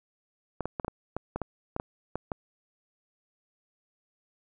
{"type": "clicks", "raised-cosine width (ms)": 1, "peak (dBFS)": -17, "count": 12, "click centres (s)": [0.607, 0.656, 0.798, 0.847, 0.881, 1.166, 1.36, 1.417, 1.764, 1.799, 2.156, 2.318], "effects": []}